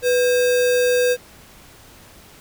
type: tone with sample-and-hold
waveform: sine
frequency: 493.9 Hz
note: B4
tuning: in tune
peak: -14 dBFS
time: 0.02-1.17 s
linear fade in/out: 50 ms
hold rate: 2100 Hz
effects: pink hiss -46 dBFS RMS until 2.4 s